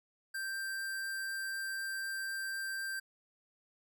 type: tone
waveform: square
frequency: 1574 Hz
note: G6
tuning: 7 cents sharp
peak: -37 dBFS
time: 0.34-3 s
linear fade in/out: 10 ms
effects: none